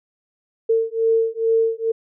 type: beating tone pair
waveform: sine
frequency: 450.8 / 453.1 Hz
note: A4 / A#4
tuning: +42 / -49 cents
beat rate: 2.3 Hz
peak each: -19 dBFS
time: 0.69-1.92 s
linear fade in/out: 10 ms
effects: none